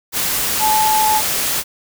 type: tone in noise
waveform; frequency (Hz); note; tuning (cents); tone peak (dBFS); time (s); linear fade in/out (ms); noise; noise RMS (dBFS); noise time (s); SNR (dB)
sine; 864; A5; -32; -13; 0.59-1.22; 50; white; -19; 0.12-1.64; +3
effects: none